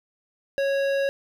sine tone with hard clipping, 552 Hz, C#5, 7 cents flat, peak -23 dBFS, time 0.58-1.09 s, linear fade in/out 0 ms, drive 13 dB, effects none

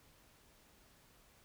silence, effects pink hiss -66 dBFS RMS until 1.44 s

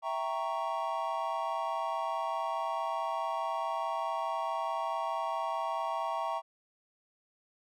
triangle chord, E diminished seventh, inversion none, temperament equal, 659.3 / 784 / 932.3 / 1108.7 Hz, E5 / G5 / Bb5 / Db6, 0 / 0 / 0 / 0 cents, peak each -35 / -36 / -34 / -35 dBFS, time 0.02-6.42 s, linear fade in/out 50 ms, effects none

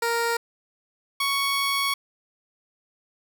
15% pulse tone pair in turn, 466.2 / 1112.3 Hz, A#4 / C#6, 0 / +6 cents, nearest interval octave + minor third, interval 1506 cents, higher second, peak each -16 dBFS, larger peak neither, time 0.02-0.37 / 1.2-1.94 s, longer second, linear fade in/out 5 ms, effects none

